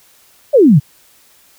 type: exponential sweep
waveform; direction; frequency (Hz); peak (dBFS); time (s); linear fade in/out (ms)
sine; down; 625 to 125.6; -4; 0.53-0.8; 20
effects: white hiss -49 dBFS RMS until 1.58 s